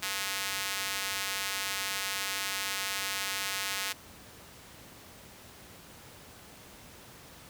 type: tone with high-pass filter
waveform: square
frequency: 98 Hz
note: G2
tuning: in tune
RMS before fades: -34 dBFS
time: 0.02-3.93 s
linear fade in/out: 10 ms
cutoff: 1900 Hz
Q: 0.71
effects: pink hiss -51 dBFS RMS until 7.49 s + high-pass 60 Hz 12 dB/octave